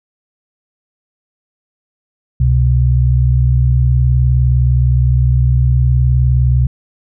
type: tone pair together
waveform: sine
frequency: 67 / 126.48 Hz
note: C2 / B2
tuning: +42 / +42 cents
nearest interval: major seventh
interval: 1100 cents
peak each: -11 dBFS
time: 2.4-6.67 s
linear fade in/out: 5 ms
effects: none